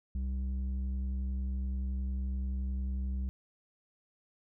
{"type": "tone with low-pass filter", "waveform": "square", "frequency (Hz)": 65.1, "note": "C2", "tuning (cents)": -8, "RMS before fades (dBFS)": -34, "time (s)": [0.15, 3.29], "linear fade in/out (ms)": 0, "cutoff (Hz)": 140, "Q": 4.2, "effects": []}